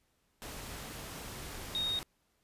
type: tone in noise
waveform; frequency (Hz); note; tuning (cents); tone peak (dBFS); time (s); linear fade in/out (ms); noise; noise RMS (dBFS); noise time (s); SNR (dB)
sine; 3729; A#7; 0; -31; 1.75-1.99; 0; pink; -44; 0.42-2.03; +10
effects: pink hiss -75 dBFS RMS until 2.43 s + resampled to 32000 Hz